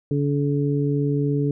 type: harmonic tone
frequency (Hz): 143.2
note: D3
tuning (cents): -43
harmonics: 1 / 2 / 3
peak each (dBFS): -21 / -24 / -26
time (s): 0.11-1.51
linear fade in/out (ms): 2
effects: none